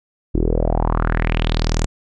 sawtooth tone with low-pass filter sweep, 40.23 Hz, E1, 41 cents flat, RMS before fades -18 dBFS, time 0.34-1.86 s, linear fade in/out 10 ms, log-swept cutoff 320 to 7700 Hz, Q 3.9, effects none

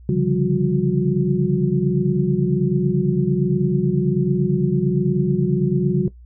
sine tone cluster, 137.1 / 146.1 / 173.1 / 194.4 / 362.7 Hz, C#3 / D3 / F3 / G3 / F#4, -19 / -9 / -15 / -14 / -34 cents, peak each -22 dBFS, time 0.09-6.08 s, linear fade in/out 2 ms, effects noise-tail reverb RT60 0.1 s tail -17 dB re dry + added 60 Hz sine -40 dBFS peak until 6.25 s

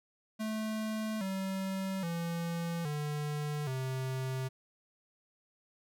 square tone with pitch steps, 217.6 / 191.63 / 168.76 / 148.63 / 130.89 Hz, A3 / G3 / E3 / D3 / C3, -19 / -39 / +41 / +21 / +1 cents, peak -34 dBFS, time 0.39-4.49 s, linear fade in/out 20 ms, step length 820 ms, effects none

